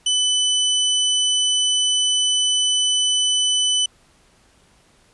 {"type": "tone", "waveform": "sawtooth", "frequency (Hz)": 3000, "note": "F#7", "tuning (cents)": 23, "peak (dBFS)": -13, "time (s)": [0.06, 3.86], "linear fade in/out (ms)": 5, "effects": ["pink hiss -56 dBFS RMS until 5.13 s", "resampled to 24000 Hz"]}